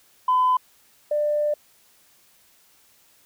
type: tone pair in turn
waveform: sine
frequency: 1011 / 594.6 Hz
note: B5 / D5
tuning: +40 / +21 cents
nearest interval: major sixth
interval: 919 cents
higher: first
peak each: -15 / -19 dBFS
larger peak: first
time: 0.28-0.57 / 1.11-1.54 s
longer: second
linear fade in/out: 5 ms
effects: tanh soft clip ceiling -12 dBFS + white hiss -58 dBFS RMS until 3.25 s

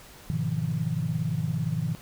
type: chord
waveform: sine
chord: F half-diminished seventh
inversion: first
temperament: just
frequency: 104.77 / 125.72 / 157.15 / 174.61 Hz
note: Ab2 / Cb3 / Eb3 / F3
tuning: +16 / +31 / +18 / 0 cents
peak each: -34 / -31 / -28 / -33 dBFS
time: 0.3-1.95 s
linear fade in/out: 0 ms
effects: pink hiss -49 dBFS RMS until 2.01 s

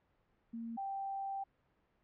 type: tone pair in turn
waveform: sine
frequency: 230 / 783.7 Hz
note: A#3 / G5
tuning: -23 / -1 cents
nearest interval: octave + major sixth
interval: 2122 cents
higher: second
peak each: -40 / -37 dBFS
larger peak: second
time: 0.53-0.77 / 0.77-1.44 s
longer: second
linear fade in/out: 10 ms
effects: pink hiss -75 dBFS RMS until 2.03 s + low-pass 2000 Hz 12 dB/octave

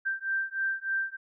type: beating tone pair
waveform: sine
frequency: 1568 / 1571.3 Hz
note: G6 / G6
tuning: 0 / +4 cents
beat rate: 3.3 Hz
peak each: -31 dBFS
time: 0.05-1.17 s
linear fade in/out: 20 ms
effects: none

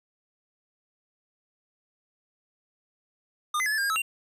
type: tone with pitch steps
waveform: square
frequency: 1215 / 2041 / 1702 / 1742 / 1607 / 1621 / 1297 / 2764 Hz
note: D#6 / C7 / G#6 / A6 / G6 / G#6 / E6 / F7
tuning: -42 / -44 / +42 / -18 / +43 / -42 / -28 / -19 cents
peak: -25 dBFS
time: 3.54-4.02 s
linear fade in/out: 5 ms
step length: 60 ms
effects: resampled to 32000 Hz

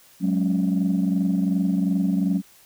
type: chord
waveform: sine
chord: F# suspended second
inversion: none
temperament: equal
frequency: 185 / 207.7 / 277.2 Hz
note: F#3 / G#3 / C#4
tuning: 0 / 0 / 0 cents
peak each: -20 / -24 / -24 dBFS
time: 0.2-2.42 s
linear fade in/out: 50 ms
effects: tanh soft clip ceiling -13 dBFS + white hiss -53 dBFS RMS until 2.65 s

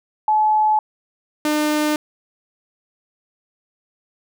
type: tone pair in turn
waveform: sine / sawtooth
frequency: 858 / 301.8 Hz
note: A5 / D4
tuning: -44 / +47 cents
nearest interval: octave + tritone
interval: 1809 cents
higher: first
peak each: -13 dBFS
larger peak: neither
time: 0.28-0.79 / 1.45-1.96 s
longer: neither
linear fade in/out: 2 ms
effects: none

